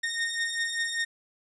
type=beating tone pair; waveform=sawtooth; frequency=1841 / 1846.1 Hz; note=A#6 / A#6; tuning=-22 / -17 cents; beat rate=5.1 Hz; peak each=-29 / -26 dBFS; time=0.03-1.05 s; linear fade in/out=10 ms; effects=resampled to 22050 Hz